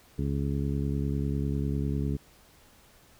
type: harmonic tone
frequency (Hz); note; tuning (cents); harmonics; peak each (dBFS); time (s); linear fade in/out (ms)
70; C#2; +18; 1 / 2 / 3 / 4 / 5 / 6; -31 / -30 / -34 / -35 / -43 / -40; 0.18-2.17; 10
effects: pink hiss -58 dBFS RMS until 3.19 s